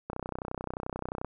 click train, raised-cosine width 1 ms, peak -20 dBFS, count 37, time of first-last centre 0.1-1.246 s, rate 31.4 Hz, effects none

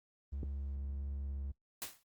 triangle tone with vibrato, 69.3 Hz, C#2, in tune, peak -36 dBFS, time 0.32-1.52 s, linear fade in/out 10 ms, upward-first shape triangle, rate 1.6 Hz, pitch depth 11 cents each way
click, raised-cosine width 3 ms, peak -28 dBFS, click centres 0.432 s
white noise with exponential decay, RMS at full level -38 dBFS, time 1.82-2.03 s, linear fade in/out 0 ms, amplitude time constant 45 ms
effects noise-tail reverb RT60 0.1 s tail -21 dB re dry + Opus 24 kbps

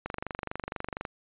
click train, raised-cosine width 0.5 ms, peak -18 dBFS, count 25, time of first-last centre 0.06-1.052 s, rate 24.2 Hz, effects resampled to 8000 Hz

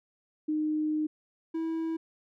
sine / triangle tone pair in turn, 306.9 / 325.1 Hz, D#4 / E4, -24 / -24 cents, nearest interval minor second, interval 100 cents, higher second, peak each -26 / -27 dBFS, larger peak first, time 0.48-1.07 / 1.54-1.97 s, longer first, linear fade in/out 10 ms, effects none

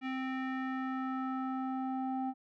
square tone with low-pass filter sweep, 261.6 Hz, C4, in tune, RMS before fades -36 dBFS, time 0.01-2.34 s, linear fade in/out 50 ms, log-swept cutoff 2400 to 800 Hz, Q 2.6, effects none

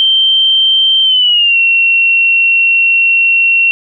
sine tone with pitch glide, 3131 to 2726 Hz, G7 to F7, -3 to -43 cents, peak -6 dBFS, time 0-3.71 s, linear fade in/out 0 ms, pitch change -240 cents, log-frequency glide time 1.03-1.57 s, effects none

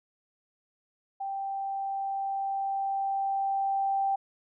sine tone with level ramp, 784 Hz, G5, in tune, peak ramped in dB -31 to -24 dBFS, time 1.2-4.16 s, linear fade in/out 10 ms, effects none

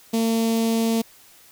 sawtooth tone with notch filter, 226.7 Hz, A#3, 48 cents flat, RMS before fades -21 dBFS, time 0.13-1.02 s, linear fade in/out 10 ms, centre 1500 Hz, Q 0.56, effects white hiss -51 dBFS RMS until 1.51 s

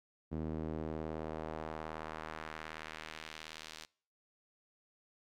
sawtooth tone with band-pass filter sweep, 78.7 Hz, D#2, 20 cents sharp, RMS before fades -43 dBFS, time 0.31-3.86 s, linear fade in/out 20 ms, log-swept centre 250 to 4600 Hz, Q 1, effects noise-tail reverb RT60 0.5 s tail -25 dB re dry

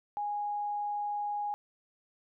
sine tone, 826 Hz, G#5, 10 cents flat, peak -31 dBFS, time 0.17-1.54 s, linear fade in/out 0 ms, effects none

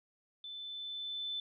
sine tone with level ramp, 3520 Hz, A7, in tune, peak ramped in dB -43 to -35 dBFS, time 0.44-1.4 s, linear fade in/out 2 ms, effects none

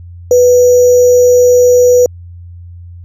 sine tone with sample-and-hold, 493.9 Hz, B4, in tune, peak -3 dBFS, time 0.31-2.06 s, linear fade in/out 2 ms, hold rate 6300 Hz, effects added 87 Hz sine -28 dBFS peak until 3.04 s + low-pass 12000 Hz 12 dB/octave

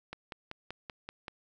click train, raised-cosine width 0.3 ms, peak -24 dBFS, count 7, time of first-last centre 0.13-1.282 s, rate 5.21 Hz, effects none

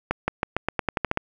accelerating click train, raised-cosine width 0.5 ms, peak -7 dBFS, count 11, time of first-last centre 0.11-1.174 s, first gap 170 ms, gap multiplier 0.89, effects 8-bit

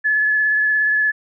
sine tone with vibrato, 1716 Hz, A6, 44 cents flat, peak -14 dBFS, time 0.04-1.12 s, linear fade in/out 20 ms, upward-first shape triangle, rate 17 Hz, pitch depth 18 cents each way, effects none

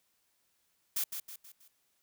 blue noise with echo, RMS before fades -32 dBFS, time 0.96-1.04 s, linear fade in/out 5 ms, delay 160 ms, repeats 4, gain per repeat -7 dB, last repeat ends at 1.68 s, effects white hiss -75 dBFS RMS until 2.02 s

